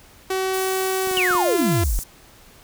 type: tone with pitch glide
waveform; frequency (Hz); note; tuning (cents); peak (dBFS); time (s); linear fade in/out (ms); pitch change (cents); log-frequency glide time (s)
sawtooth; 378.6 to 341.2; F#4 to F4; +40 to -40; -17; 0.3-1.84; 5; -180; 1.06-1.61
type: high-pass noise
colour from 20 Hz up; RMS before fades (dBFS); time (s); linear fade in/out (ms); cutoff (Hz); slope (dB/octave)
pink; -32; 0.53-2.04; 10; 6400; 24
type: clicks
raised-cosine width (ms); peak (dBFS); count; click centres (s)
2; -24; 5; 1.073 / 1.113 / 1.175 / 1.309 / 1.351
type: exponential sweep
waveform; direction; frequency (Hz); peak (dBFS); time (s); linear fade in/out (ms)
sine; down; 3065 to 37.07; -18; 1.17-1.99; 0
effects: pink hiss -49 dBFS RMS until 2.63 s